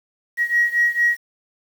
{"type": "beating tone pair", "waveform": "sine", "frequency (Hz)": [1899, 1903.4], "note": ["A#6", "A#6"], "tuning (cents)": [32, 36], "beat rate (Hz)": 4.4, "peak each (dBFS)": [-17, -19], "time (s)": [0.37, 1.18], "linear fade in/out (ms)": 50, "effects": ["tanh soft clip ceiling -8 dBFS", "7-bit"]}